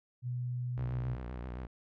sine tone, 123.47 Hz, B2, in tune, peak -33 dBFS, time 0.22-1.18 s, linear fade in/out 50 ms
sawtooth tone with vibrato, 61.74 Hz, B1, in tune, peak -35 dBFS, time 0.77-1.67 s, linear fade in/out 10 ms, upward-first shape sine, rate 7.6 Hz, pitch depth 100 cents each way
effects low-pass 2000 Hz 12 dB/octave

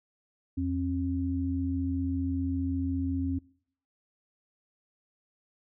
sine tone pair together, 84.8 / 269.2 Hz, E2 / C4, +50 / +49 cents, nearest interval octave + minor sixth, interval 1999 cents, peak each -31 / -29 dBFS, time 0.57-3.39 s, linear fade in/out 10 ms, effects noise-tail reverb RT60 0.6 s tail -24 dB re dry

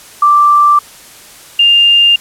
sine tone pair in turn, 1174.7 / 2804 Hz, D6 / F7, 0 / +6 cents, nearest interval octave + minor third, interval 1506 cents, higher second, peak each -4 dBFS, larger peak neither, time 0.22-0.79 / 1.59-2.16 s, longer neither, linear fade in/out 5 ms, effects white hiss -36 dBFS RMS until 2.2 s + low-pass 12000 Hz 12 dB/octave

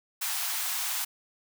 white high-pass noise, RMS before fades -31 dBFS, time 0.21-1.05 s, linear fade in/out 10 ms, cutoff 680 Hz, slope 96 dB/octave, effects none

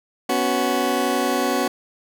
20% pulse chord, B suspended second, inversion none, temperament just, 246.9 / 277.8 / 370.4 Hz, B3 / C#4 / F#4, 0 / +4 / +2 cents, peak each -19 dBFS, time 0.29-1.68 s, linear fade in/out 5 ms, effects none

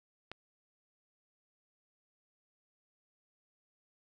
click, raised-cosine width 0.3 ms, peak -26 dBFS, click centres 0.316 s, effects none

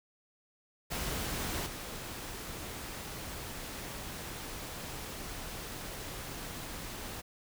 pink noise with level steps, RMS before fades -36 / -42 dBFS, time 0.9-7.22 s, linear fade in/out 20 ms, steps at 1.66 s, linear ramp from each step 5 ms, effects none

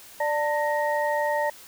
sine tone cluster, 590 / 898 / 1874 Hz, D5 / A5 / A#6, +8 / +35 / +9 cents, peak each -25 / -26 / -30 dBFS, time 0.2-1.5 s, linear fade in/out 5 ms, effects white hiss -47 dBFS RMS until 1.67 s

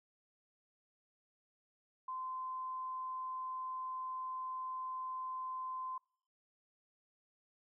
sine tone, 1033 Hz, C6, 22 cents flat, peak -39 dBFS, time 2.08-5.98 s, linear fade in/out 5 ms, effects noise-tail reverb RT60 0.6 s tail -26 dB re dry

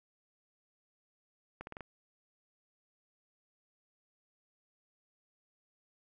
accelerating click train, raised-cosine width 0.5 ms, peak -28 dBFS, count 5, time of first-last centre 1.61-1.807 s, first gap 61 ms, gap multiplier 0.86, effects none

